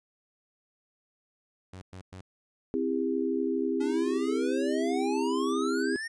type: tone bursts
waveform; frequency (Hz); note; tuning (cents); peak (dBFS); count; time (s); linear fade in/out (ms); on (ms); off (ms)
sawtooth; 93.3; F#2; +15; -38; 3; 1.73-2.211; 5; 87; 110
type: chord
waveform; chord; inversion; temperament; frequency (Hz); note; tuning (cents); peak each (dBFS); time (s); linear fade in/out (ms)
sine; C major; none; equal with one note detuned; 261.6 / 329.6 / 402.1; C4 / E4 / G4; 0 / 0 / +44; -30 / -31 / -30; 2.74-5.96; 0
type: exponential sweep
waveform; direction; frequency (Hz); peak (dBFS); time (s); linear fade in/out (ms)
square; up; 281.4 to 1864.7; -34; 3.8-6.08; 10
effects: resampled to 22050 Hz